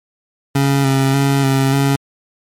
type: tone with vibrato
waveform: 25% pulse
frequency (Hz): 136.8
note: C#3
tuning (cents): -23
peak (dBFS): -8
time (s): 0.55-1.96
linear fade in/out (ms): 5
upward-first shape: square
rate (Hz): 1.7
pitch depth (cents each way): 22
effects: MP3 64 kbps